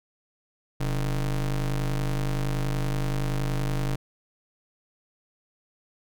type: ring-modulated tone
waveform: square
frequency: 78 Hz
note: D#2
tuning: 5 cents sharp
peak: -22 dBFS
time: 0.8-3.96 s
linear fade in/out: 10 ms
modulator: 52.7 Hz
effects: none